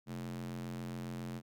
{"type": "tone with high-pass filter", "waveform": "square", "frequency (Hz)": 43.65, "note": "F1", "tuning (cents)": 0, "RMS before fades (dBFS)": -42, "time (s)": [0.06, 1.42], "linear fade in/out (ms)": 50, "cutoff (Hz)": 170, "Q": 4.7, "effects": []}